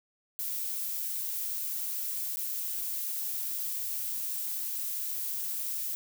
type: noise with dropouts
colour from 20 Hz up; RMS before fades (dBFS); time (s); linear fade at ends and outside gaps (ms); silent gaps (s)
violet; -34; 0.39-5.95; 0; 2.36-2.37
effects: none